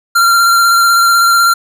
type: tone with vibrato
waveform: square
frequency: 1378 Hz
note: F6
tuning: 24 cents flat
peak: -7 dBFS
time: 0.15-1.54 s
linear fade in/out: 10 ms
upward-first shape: triangle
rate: 16 Hz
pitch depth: 21 cents each way
effects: none